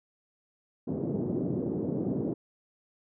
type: band-pass noise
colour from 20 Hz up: white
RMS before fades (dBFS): -31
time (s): 0.87-2.34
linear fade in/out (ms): 10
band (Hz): 120 to 390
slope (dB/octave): 24
effects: none